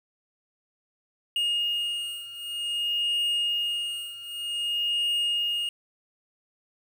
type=beating tone pair; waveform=triangle; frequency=2850 / 2850.53 Hz; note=F7 / F7; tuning=+34 / +35 cents; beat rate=0.53 Hz; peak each=-26 / -29 dBFS; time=1.36-5.69 s; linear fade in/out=2 ms; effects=9-bit